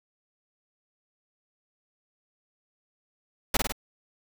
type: noise with echo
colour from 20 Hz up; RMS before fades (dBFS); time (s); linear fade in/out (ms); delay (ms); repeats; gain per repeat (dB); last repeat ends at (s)
pink; -23; 3.54-3.57; 5; 51; 3; -3; 3.723
effects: none